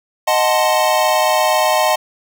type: chord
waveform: square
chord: D# diminished seventh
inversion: none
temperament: equal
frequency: 622.3 / 740 / 880 / 1046.5 Hz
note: D#5 / F#5 / A5 / C6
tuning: 0 / 0 / 0 / 0 cents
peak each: -17 / -19 / -19 / -21 dBFS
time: 0.27-1.96 s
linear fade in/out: 10 ms
effects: none